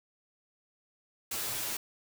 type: noise with comb filter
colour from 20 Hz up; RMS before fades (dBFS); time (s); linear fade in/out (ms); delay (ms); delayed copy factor
white; -35; 1.31-1.77; 5; 8.9; +0.9
effects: none